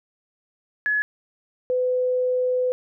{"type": "tone pair in turn", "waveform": "sine", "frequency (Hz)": [1698, 503.7], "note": ["G#6", "B4"], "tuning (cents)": [38, 34], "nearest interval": "octave + major sixth", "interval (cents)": 2104, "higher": "first", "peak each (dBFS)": -19, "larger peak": "neither", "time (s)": [[0.86, 1.02], [1.7, 2.72]], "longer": "second", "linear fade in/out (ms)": 0, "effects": []}